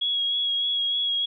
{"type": "tone with vibrato", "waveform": "sine", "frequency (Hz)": 3322, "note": "G#7", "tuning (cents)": 0, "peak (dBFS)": -22, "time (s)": [0.01, 1.26], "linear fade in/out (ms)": 10, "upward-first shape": "sine", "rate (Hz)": 3.3, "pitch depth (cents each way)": 19, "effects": []}